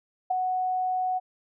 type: tone with ADSR envelope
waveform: sine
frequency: 740 Hz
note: F#5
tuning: in tune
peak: -19 dBFS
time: 0.3-1.2 s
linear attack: 11 ms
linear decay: 6 ms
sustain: -5 dB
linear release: 28 ms
effects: none